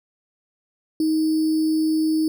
sine tone with sample-and-hold, 314.4 Hz, D#4, 18 cents sharp, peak -17 dBFS, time 1-2.28 s, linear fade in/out 2 ms, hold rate 4900 Hz, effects none

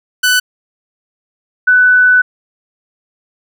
sawtooth / sine tone pair in turn, 1495 / 1495 Hz, F#6 / F#6, +17 / +17 cents, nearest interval unison, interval 0 cents, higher neither, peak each -5 dBFS, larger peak neither, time 0.23-0.4 / 1.67-2.22 s, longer second, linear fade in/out 10 ms, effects none

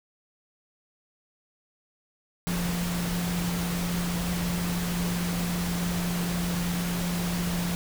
sine tone in noise, 174.61 Hz, F3, in tune, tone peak -27 dBFS, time 2.47-7.75 s, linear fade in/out 0 ms, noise pink, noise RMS -33 dBFS, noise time 2.47-7.75 s, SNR +3 dB, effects none

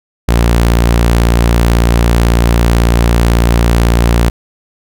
sawtooth tone, 58.1 Hz, A#1, 5 cents flat, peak -3 dBFS, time 0.28-4.3 s, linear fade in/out 10 ms, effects none

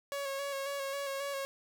sawtooth tone with vibrato, 554.4 Hz, C#5, in tune, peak -31 dBFS, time 0.12-1.45 s, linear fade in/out 0 ms, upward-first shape square, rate 3.7 Hz, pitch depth 24 cents each way, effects none

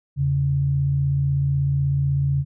sine tone pair together, 82.41 / 138.59 Hz, E2 / C#3, 0 / 0 cents, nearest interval major sixth, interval 900 cents, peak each -27 / -18 dBFS, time 0.16-2.45 s, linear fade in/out 50 ms, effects none

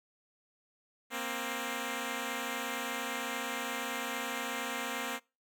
5% pulse tone pair together, 234.5 / 263.2 Hz, A#3 / C4, +11 / +10 cents, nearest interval major second, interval 199 cents, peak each -26 dBFS, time 1.1-5.2 s, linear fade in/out 50 ms, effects noise-tail reverb RT60 0.3 s tail -26 dB re dry

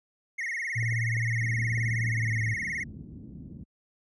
triangle tone with vibrato, 2000 Hz, B6, 21 cents sharp, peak -28 dBFS, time 0.38-2.84 s, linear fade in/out 10 ms, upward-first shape sine, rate 19 Hz, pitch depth 160 cents each way
sine tone with pitch glide, 115.3 to 111.05 Hz, A#2 to A2, -19 to +16 cents, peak -26 dBFS, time 0.75-2.55 s, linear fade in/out 20 ms, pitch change -65 cents, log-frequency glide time 2.07-2.34 s
clicks, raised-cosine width 2 ms, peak -33 dBFS, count 4, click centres 0.827 / 0.924 / 1.168 / 1.776 s
white low-pass noise, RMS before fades -42 dBFS, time 1.41-3.64 s, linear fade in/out 10 ms, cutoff 230 Hz, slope 24 dB/octave
effects high-pass 60 Hz 12 dB/octave + resampled to 24000 Hz

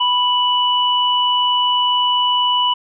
sine tone pair together, 987.8 / 2960 Hz, B5 / F#7, 0 / 0 cents, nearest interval octave + perfect fifth, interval 1900 cents, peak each -16 dBFS, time 0-2.74 s, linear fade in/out 10 ms, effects none

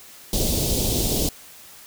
pink band-stop noise, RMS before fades -22 dBFS, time 0.33-1.29 s, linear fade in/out 2 ms, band 620 to 3500 Hz, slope 24 dB/octave, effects white hiss -45 dBFS RMS until 1.86 s

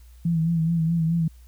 sine tone with vibrato, 164.81 Hz, E3, in tune, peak -19 dBFS, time 0.25-1.28 s, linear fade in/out 5 ms, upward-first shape sine, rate 4.7 Hz, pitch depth 51 cents each way, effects added 60 Hz sine -45 dBFS peak until 1.47 s + white hiss -61 dBFS RMS until 1.47 s

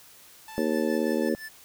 sawtooth tone with pitch glide, 880 to 873.9 Hz, A5 to A5, 0 to -12 cents, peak -37 dBFS, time 0.48-1.29 s, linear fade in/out 2 ms, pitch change -12 cents, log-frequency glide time 0.65-0.94 s
square tone with tremolo, 1754 Hz, A6, 6 cents flat, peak -36 dBFS, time 0.56-1.49 s, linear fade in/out 10 ms, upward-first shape triangle, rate 5.9 Hz, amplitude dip 90%
harmonic tone, 77.78 Hz, D#2, in tune, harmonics 3 / 4 / 5 / 6 / 7, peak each -28 / -29 / -30 / -31 / -31 dBFS, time 0.58-1.35 s, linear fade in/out 0 ms
effects white hiss -52 dBFS RMS until 1.64 s

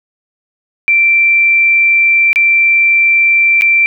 sine tone with dropouts, 2349 Hz, D7, in tune, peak -6 dBFS, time 0.88-3.86 s, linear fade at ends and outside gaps 0 ms, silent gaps 2.33-2.359 / 3.611-3.62 s, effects none

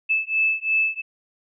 sine beating tone pair, 2619 / 2621.9 Hz, E7 / E7, -12 / -10 cents, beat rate 2.9 Hz, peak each -22 dBFS, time 0.09-1.02 s, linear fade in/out 20 ms, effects none

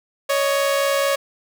sawtooth tone pair together, 557 / 621.2 Hz, C#5 / D#5, +8 / -3 cents, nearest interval major second, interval 189 cents, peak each -14 / -22 dBFS, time 0.29-1.16 s, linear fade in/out 10 ms, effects none

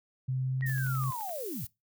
sine tone with pitch glide, 130 to 131.21 Hz, C3 to C3, -11 to +5 cents, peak -28 dBFS, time 0.28-1.11 s, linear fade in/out 10 ms, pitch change +16 cents, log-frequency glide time 0.43-0.66 s
click train, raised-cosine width 0.3 ms, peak -35 dBFS, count 9, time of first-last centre 0.61-1.294 s, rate 11.7 Hz
sine linear sweep, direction down, 1915 to 87.31 Hz, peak -35 dBFS, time 0.62-1.65 s, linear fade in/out 5 ms
violet noise, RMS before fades -42 dBFS, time 0.66-1.67 s, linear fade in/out 5 ms
effects noise-tail reverb RT60 0.2 s tail -20 dB re dry

